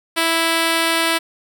5% pulse tone, 329.6 Hz, E4, in tune, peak -4 dBFS, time 0.16-1.19 s, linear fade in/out 20 ms, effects none

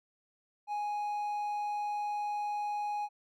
triangle tone, 830.6 Hz, G#5, in tune, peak -30 dBFS, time 0.67-3.09 s, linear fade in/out 50 ms, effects none

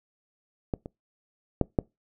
clicks, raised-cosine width 2 ms, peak -14 / -24 / -8 / -8 dBFS, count 4, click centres 0.738 / 0.859 / 1.613 / 1.788 s, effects noise-tail reverb RT60 0.2 s tail -24 dB re dry

